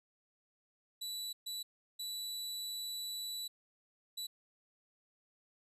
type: tone bursts at uneven times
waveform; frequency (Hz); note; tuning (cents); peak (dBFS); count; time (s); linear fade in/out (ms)
sawtooth; 3951; B7; 0; -36; 4; 1.01-1.33 / 1.46-1.63 / 1.99-3.48 / 4.17-4.27; 10
effects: resampled to 32000 Hz